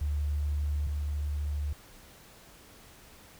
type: tone pair in turn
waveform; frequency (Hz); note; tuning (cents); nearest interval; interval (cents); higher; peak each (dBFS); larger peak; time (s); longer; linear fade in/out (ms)
sine; 73.42 / 73.42; D2 / D2; 0 / 0; unison; 0; neither; -27 / -29; first; 0.01-0.87 / 0.87-1.73; neither; 5
effects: pink hiss -54 dBFS RMS until 3.39 s